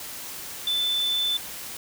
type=tone in noise; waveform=sine; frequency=3520 Hz; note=A7; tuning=in tune; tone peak=-22 dBFS; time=0.67-1.37 s; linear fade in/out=2 ms; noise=white; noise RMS=-37 dBFS; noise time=0-1.77 s; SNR=+12 dB; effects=none